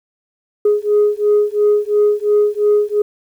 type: beating tone pair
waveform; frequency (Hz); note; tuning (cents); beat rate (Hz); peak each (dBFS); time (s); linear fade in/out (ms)
sine; 415.3 / 418.2; G#4 / G#4; 0 / +12; 2.9; -13; 0.65-3.02; 5
effects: tanh soft clip ceiling -6 dBFS + 8-bit